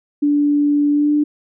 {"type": "tone with pitch glide", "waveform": "sine", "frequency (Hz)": [291.1, 296.2], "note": ["D4", "D4"], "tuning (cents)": [-15, 15], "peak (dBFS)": -12, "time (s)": [0.22, 1.24], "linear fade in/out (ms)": 10, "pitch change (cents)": 30, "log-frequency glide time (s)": [0.91, 1.12], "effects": []}